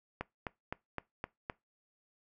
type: click train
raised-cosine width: 0.5 ms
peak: -21 dBFS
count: 6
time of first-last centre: 0.21-1.499 s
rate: 3.88 Hz
effects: noise-tail reverb RT60 0.2 s tail -22 dB re dry